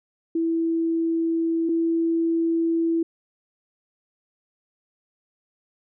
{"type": "tone pair in turn", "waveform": "sine", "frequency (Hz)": [329.6, 331], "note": ["E4", "E4"], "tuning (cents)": [0, 7], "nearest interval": "unison", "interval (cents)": 7, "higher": "second", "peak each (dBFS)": [-20, -19], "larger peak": "second", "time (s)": [[0.35, 1.69], [1.69, 3.03]], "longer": "neither", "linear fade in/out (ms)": 5, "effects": []}